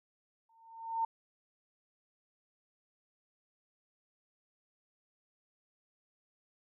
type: tone with exponential growth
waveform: sine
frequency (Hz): 908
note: A#5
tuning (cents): -46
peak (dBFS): -27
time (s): 0.49-1.05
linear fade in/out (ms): 5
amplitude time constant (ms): 120
effects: none